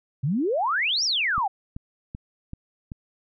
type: exponential two-way sweep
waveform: sine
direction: up then down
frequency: 123.47 to 5830 to 735 Hz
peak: -21 dBFS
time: 0.23-1.48 s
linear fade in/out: 10 ms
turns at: 1.04 s
type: click train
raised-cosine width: 5 ms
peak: -22 dBFS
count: 5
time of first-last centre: 1.38-2.918 s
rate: 2.6 Hz
effects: none